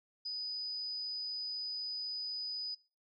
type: tone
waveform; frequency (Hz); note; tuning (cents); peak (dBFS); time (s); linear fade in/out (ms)
sine; 4978; D#8; 0; -36; 0.25-2.75; 10
effects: noise-tail reverb RT60 0.4 s tail -25 dB re dry + MP3 48 kbps